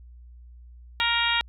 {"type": "harmonic tone", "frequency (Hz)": 468.3, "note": "A#4", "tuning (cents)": 8, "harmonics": [2, 3, 4, 5, 6, 7, 8], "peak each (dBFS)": [-29, -29, -29, -29, -29, -29, -29], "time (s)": [1, 1.41], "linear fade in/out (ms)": 0, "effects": ["added 60 Hz sine -44 dBFS peak until 1.48 s"]}